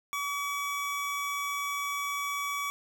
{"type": "tone", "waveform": "25% pulse", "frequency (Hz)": 1139, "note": "C#6", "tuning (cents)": 47, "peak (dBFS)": -27, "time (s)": [0.13, 2.7], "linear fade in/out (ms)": 0, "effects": []}